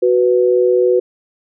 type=tone pair together; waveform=sine; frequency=370.4 / 493.9 Hz; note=F#4 / B4; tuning=+2 / 0 cents; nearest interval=perfect fourth; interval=498 cents; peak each=-12 / -13 dBFS; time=0.02-1 s; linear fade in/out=10 ms; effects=none